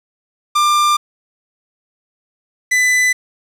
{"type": "tone pair in turn", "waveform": "45% pulse", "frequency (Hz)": [1192, 1999.6], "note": ["D6", "B6"], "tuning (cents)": [25, 21], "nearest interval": "major sixth", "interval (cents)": 896, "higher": "second", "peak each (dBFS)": -11, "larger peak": "neither", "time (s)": [[0.55, 0.97], [2.71, 3.13]], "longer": "neither", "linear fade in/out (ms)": 10, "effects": ["low-pass 10000 Hz 12 dB/octave", "7-bit"]}